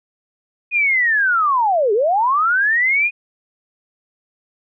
sine linear two-way sweep, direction down then up, 2489 to 391.5 to 2489 Hz, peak -13 dBFS, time 0.71-3.11 s, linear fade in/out 50 ms, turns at 1.93 s, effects none

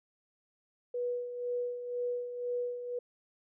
sine tone with tremolo, 488.3 Hz, B4, 20 cents flat, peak -30 dBFS, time 0.94-2.99 s, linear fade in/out 5 ms, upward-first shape sine, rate 2 Hz, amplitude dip 60%, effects none

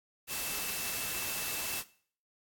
sine tone in noise, 2659 Hz, E7, 14 cents sharp, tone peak -43 dBFS, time 0.27-1.84 s, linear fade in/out 50 ms, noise white, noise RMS -36 dBFS, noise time 0.27-1.84 s, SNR -10 dB, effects noise-tail reverb RT60 0.5 s tail -18 dB re dry + AAC 64 kbps

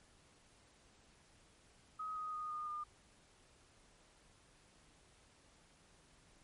sine tone with pitch steps, 1264 / 1250.2 / 1236.6 / 1223.1 / 1209.7 Hz, D#6 / D#6 / D#6 / D#6 / D#6, +27 / +8 / -11 / -30 / -49 cents, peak -40 dBFS, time 1.99-2.84 s, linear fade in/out 10 ms, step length 170 ms, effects pink hiss -67 dBFS RMS until 6.43 s + MP3 48 kbps

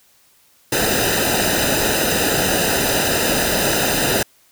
pink noise with comb filter, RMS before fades -18 dBFS, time 0.72-4.23 s, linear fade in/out 5 ms, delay 0.9 ms, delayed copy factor -0.8, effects white hiss -55 dBFS RMS until 4.51 s

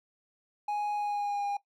triangle tone with pitch glide, 830.6 to 809.8 Hz, G#5 to G#5, 0 to -44 cents, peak -27 dBFS, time 0.68-1.57 s, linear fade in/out 5 ms, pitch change -44 cents, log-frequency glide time 0.95-1.46 s, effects noise-tail reverb RT60 0.1 s tail -17 dB re dry

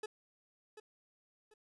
40% pulse tone with echo, 429.2 Hz, A4, 43 cents flat, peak -38 dBFS, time 0.03-0.06 s, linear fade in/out 5 ms, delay 740 ms, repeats 2, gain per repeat -11 dB, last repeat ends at 1.54 s, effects resampled to 24000 Hz + 13-bit

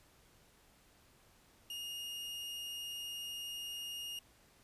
40% pulse tone, 2848 Hz, F7, 33 cents sharp, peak -40 dBFS, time 1.7-4.19 s, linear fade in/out 2 ms, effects pink hiss -66 dBFS RMS until 4.63 s + resampled to 32000 Hz

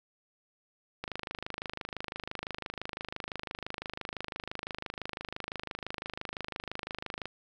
click train, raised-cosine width 0.3 ms, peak -20 dBFS, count 162, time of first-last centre 1.04-7.256 s, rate 25.9 Hz, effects 10-bit

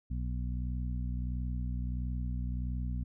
harmonic tone, 61.5 Hz, B1, 7 cents flat, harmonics 1 / 2 / 3 / 4, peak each -33 / -39 / -43 / -45 dBFS, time 0.1-3.04 s, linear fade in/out 10 ms, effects none

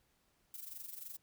violet noise with amplitude modulation, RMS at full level -45 dBFS, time 0.54-1.17 s, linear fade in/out 2 ms, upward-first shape sine, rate 23.3 Hz, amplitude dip 70%, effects pink hiss -75 dBFS RMS until 1.22 s

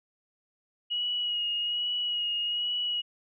sine tone with vibrato, 2899 Hz, F#7, 36 cents flat, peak -27 dBFS, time 0.9-3.02 s, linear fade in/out 20 ms, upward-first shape sine, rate 1.2 Hz, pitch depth 23 cents each way, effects none

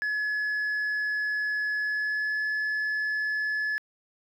sine tone with pitch glide, 1702 to 1714.8 Hz, G#6 to A6, +42 to -45 cents, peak -23 dBFS, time 0.02-3.78 s, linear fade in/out 0 ms, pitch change +13 cents, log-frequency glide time 1.78-2.45 s, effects tanh soft clip ceiling -25 dBFS + 10-bit

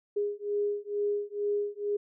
sine beating tone pair, 410 / 412.2 Hz, G#4 / G#4, -22 / -13 cents, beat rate 2.2 Hz, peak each -31 dBFS, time 0.16-1.97 s, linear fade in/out 10 ms, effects none

